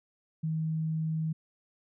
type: tone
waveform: sine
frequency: 158.9 Hz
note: D#3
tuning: 37 cents sharp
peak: -28 dBFS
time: 0.43-1.33 s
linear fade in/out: 10 ms
effects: none